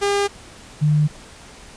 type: tone pair in turn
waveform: sawtooth / sine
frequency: 402.9 / 150.6 Hz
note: G4 / D3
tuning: +48 / +44 cents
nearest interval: octave + perfect fourth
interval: 1704 cents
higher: first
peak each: -13 dBFS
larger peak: neither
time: 0.01-0.28 / 0.81-1.08 s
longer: neither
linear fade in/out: 20 ms
effects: pink hiss -42 dBFS RMS until 1.76 s + resampled to 22050 Hz